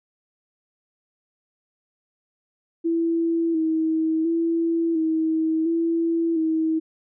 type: tone with vibrato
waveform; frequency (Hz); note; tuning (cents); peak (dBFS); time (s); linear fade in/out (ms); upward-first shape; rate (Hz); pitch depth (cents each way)
sine; 325.9; E4; -20; -19; 2.84-6.8; 20; square; 0.71; 34
effects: none

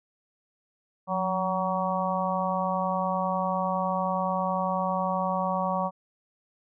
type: harmonic tone with a mistuned harmonic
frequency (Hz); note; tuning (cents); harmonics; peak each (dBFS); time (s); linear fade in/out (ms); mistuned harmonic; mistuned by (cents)
187.9; F#3; +27; 1 / 3 / 4 / 5 / 6; -31 / -31 / -31 / -31 / -31; 1.07-5.91; 50; 1; -61
effects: none

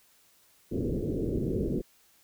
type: low-pass noise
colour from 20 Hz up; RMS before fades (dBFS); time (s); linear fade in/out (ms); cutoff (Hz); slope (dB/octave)
white; -30; 0.71-1.82; 20; 450; 48
effects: white hiss -63 dBFS RMS until 2.23 s

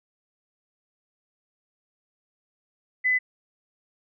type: tone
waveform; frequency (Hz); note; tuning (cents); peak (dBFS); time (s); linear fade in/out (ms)
sine; 2009; B6; +29; -19; 3.04-3.19; 20
effects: none

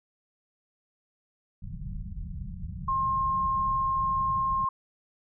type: low-pass noise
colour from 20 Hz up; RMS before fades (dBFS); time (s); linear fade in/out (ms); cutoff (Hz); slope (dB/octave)
pink; -37; 1.62-4.65; 5; 200; 96
type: tone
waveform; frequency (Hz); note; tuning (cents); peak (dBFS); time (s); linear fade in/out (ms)
sine; 1065; C6; +30; -24; 2.88-4.69; 5
effects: none

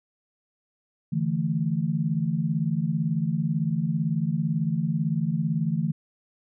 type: chord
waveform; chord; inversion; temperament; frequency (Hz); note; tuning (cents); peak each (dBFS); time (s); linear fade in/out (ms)
sine; D suspended second; none; equal; 146.83 / 164.81 / 220; D3 / E3 / A3; 0 / 0 / 0; -28 / -25 / -29; 1.12-5.92; 10
effects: none

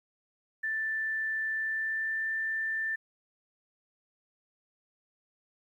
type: tone with pitch glide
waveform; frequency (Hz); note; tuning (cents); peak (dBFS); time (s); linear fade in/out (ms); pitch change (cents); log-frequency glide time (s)
sine; 1766 to 1778.3; A6 to A6; +6 to +18; -29; 0.63-2.96; 10; +12; 1.52-2.27
effects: 11-bit

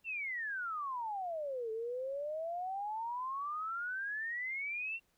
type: exponential two-way sweep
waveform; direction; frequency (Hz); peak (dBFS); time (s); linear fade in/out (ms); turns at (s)
sine; down then up; 2755 to 435.7 to 2755; -36; 0.04-5; 50; 1.71
effects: pink hiss -75 dBFS RMS until 5.17 s

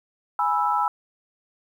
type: chord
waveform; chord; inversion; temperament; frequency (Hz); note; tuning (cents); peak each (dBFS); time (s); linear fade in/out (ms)
sine; E major; first; equal with one note detuned; 830.6 / 984.3 / 1318.5; G#5 / B5 / E6; 0 / -6 / 0; -24 / -24 / -24; 0.39-0.88; 2
effects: 9-bit

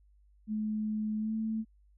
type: tone with pitch glide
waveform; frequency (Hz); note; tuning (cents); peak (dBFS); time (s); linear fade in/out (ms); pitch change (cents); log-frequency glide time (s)
sine; 214.7 to 220.5; A3 to A3; -42 to +4; -30; 0.47-1.65; 50; +46; 1.18-1.34
effects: added 50 Hz sine -60 dBFS peak until 1.97 s

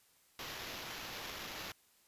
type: noise with sample-and-hold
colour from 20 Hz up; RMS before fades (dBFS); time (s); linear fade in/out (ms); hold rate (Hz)
white; -45; 0.39-1.72; 2; 8820
effects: white hiss -69 dBFS RMS until 2.07 s + resampled to 32000 Hz

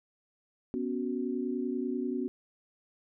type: chord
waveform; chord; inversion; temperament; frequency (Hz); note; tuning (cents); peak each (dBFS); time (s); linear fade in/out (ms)
sine; B suspended second; none; equal; 246.9 / 277.2 / 370; B3 / C#4 / F#4; 0 / 0 / 0; -33 / -35 / -35; 0.74-2.28; 0
effects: none

